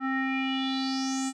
square tone with low-pass filter sweep, 265.5 Hz, C4, 25 cents sharp, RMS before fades -29 dBFS, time 0-1.33 s, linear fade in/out 50 ms, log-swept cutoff 1500 to 8100 Hz, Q 6, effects none

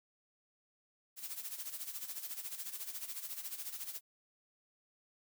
blue noise with tremolo, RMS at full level -41 dBFS, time 1.16-4.01 s, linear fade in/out 50 ms, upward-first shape sine, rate 14 Hz, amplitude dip 70%, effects none

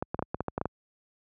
clicks, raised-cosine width 1 ms, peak -15 dBFS, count 10, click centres 0.025 / 0.145 / 0.192 / 0.225 / 0.345 / 0.406 / 0.483 / 0.579 / 0.614 / 0.656 s, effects high-pass 60 Hz 12 dB/octave

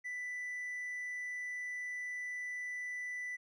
sine tone with hard clipping, 1984 Hz, B6, 7 cents sharp, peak -39 dBFS, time 0.04-3.37 s, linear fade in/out 20 ms, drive 2 dB, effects none

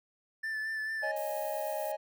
triangle tone with vibrato, 1760 Hz, A6, in tune, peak -31 dBFS, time 0.43-1.12 s, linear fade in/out 10 ms, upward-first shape sine, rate 4.5 Hz, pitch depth 23 cents each way
triangle chord, C# suspended second, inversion none, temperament just, 554.4 / 623.7 / 831.5 Hz, C#5 / D#5 / G#5, 0 / +4 / +2 cents, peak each -37 / -33 / -36 dBFS, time 1.02-1.97 s, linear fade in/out 20 ms
violet noise, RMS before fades -45 dBFS, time 1.16-1.92 s, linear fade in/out 5 ms
effects none

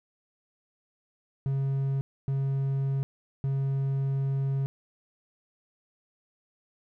triangle tone bursts at uneven times, 136.3 Hz, C#3, 29 cents flat, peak -23 dBFS, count 3, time 1.46-2.01 / 2.28-3.03 / 3.44-4.66 s, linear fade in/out 0 ms, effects none

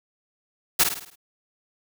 white noise with echo, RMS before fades -17 dBFS, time 0.79-0.84 s, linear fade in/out 10 ms, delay 53 ms, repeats 6, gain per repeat -6 dB, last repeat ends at 1.158 s, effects none

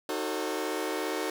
sawtooth chord, D# diminished seventh, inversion none, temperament just, 311.1 / 373.4 / 448 / 537.6 Hz, D#4 / F#4 / A4 / C5, 0 / +16 / +31 / +47 cents, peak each -31 / -31 / -31 / -34 dBFS, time 0.09-1.3 s, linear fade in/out 2 ms, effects none

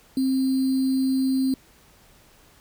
sine tone with sample-and-hold, 264 Hz, C4, 16 cents sharp, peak -19 dBFS, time 0.17-1.54 s, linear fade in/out 2 ms, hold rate 4410 Hz, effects pink hiss -55 dBFS RMS until 2.6 s

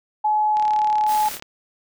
sine tone, 851 Hz, G#5, 42 cents sharp, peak -16 dBFS, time 0.24-1.29 s, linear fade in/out 10 ms
click train, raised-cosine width 0.2 ms, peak -18 dBFS, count 32, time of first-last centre 0.57-1.424 s, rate 36.3 Hz
white noise, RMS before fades -32 dBFS, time 1.06-1.4 s, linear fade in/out 50 ms
effects none

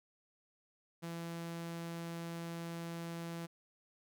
sawtooth tone, 168.1 Hz, E3, 34 cents sharp, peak -37 dBFS, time 1.02-3.47 s, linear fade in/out 20 ms, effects none

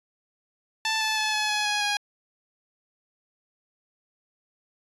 10% pulse tone with pitch steps, 882 / 871.9 / 861.9 / 852 / 842.2 / 832.5 / 822.9 Hz, A5 / A5 / A5 / G#5 / G#5 / G#5 / G#5, +4 / -16 / -36 / +44 / +24 / +4 / -16 cents, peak -15 dBFS, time 0.85-1.97 s, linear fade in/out 2 ms, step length 160 ms, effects resampled to 24000 Hz

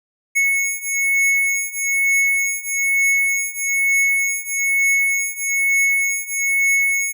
square beating tone pair, 2200 / 2201.1 Hz, C#7 / C#7, -14 / -13 cents, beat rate 1.1 Hz, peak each -21 / -19 dBFS, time 0.35-7.13 s, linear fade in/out 20 ms, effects none

